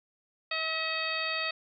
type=harmonic tone with a mistuned harmonic; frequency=641 Hz; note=E5; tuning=49 cents flat; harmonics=1 / 2 / 3 / 4 / 5 / 6 / 7; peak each=-39 / -37 / -36 / -34 / -43 / -38 / -38 dBFS; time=0.51-1.51 s; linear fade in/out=5 ms; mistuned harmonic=6; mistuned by=-53 cents; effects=none